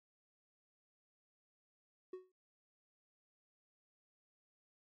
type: tone with exponential decay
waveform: triangle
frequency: 370 Hz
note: F#4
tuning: in tune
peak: -39 dBFS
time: 2.13-2.32 s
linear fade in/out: 5 ms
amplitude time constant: 40 ms
effects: MP3 48 kbps

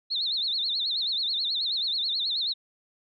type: tone with vibrato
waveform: sine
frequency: 3931 Hz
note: B7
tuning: 9 cents flat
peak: -25 dBFS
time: 0.1-2.54 s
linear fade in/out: 20 ms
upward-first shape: sine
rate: 9.3 Hz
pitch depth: 180 cents each way
effects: none

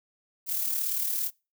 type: noise with amplitude modulation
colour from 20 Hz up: violet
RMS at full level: -27 dBFS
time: 0.46-1.31 s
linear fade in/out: 50 ms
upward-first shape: sine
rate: 37.5 Hz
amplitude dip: 45%
effects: noise-tail reverb RT60 0.3 s tail -26 dB re dry

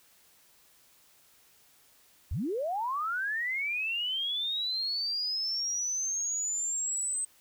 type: linear sweep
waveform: sine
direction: up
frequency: 50.7 to 8260 Hz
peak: -29 dBFS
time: 2.31-7.25 s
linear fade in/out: 5 ms
effects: white hiss -62 dBFS RMS until 7.4 s

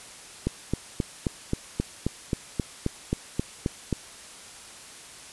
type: click train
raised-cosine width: 3 ms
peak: -11 dBFS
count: 14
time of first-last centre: 0.47-3.927 s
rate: 3.76 Hz
effects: white hiss -45 dBFS RMS until 5.32 s + resampled to 24000 Hz

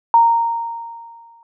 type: tone with exponential decay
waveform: sine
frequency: 927 Hz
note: A#5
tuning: 10 cents flat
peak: -6 dBFS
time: 0.14-1.43 s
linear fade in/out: 1 ms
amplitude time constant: 280 ms
effects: none

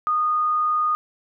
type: tone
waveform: sine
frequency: 1231 Hz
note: D#6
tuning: 19 cents flat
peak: -18 dBFS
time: 0.07-0.95 s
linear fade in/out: 0 ms
effects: none

